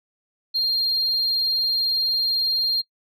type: tone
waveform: sine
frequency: 4206 Hz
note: C8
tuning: 8 cents sharp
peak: -17 dBFS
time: 0.54-2.82 s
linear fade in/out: 20 ms
effects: noise-tail reverb RT60 0.1 s tail -23 dB re dry + tanh soft clip ceiling -17 dBFS